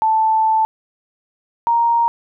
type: tone pair in turn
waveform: sine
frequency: 880 / 934.1 Hz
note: A5 / A#5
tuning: 0 / +3 cents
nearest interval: minor second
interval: 103 cents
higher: second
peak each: -12 dBFS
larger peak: neither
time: 0.02-0.65 / 1.67-2.08 s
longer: first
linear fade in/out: 0 ms
effects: none